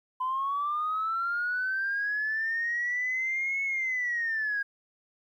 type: linear two-way sweep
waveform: sine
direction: up then down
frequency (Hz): 1011 to 2203 to 1621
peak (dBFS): -26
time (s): 0.2-4.63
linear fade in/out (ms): 10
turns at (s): 3.63
effects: tanh soft clip ceiling -22 dBFS + 11-bit